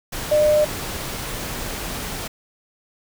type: tone in noise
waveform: sine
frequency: 603 Hz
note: D5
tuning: 46 cents sharp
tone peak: -13 dBFS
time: 0.31-0.65 s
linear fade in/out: 10 ms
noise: pink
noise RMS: -29 dBFS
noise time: 0.12-2.28 s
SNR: +13 dB
effects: none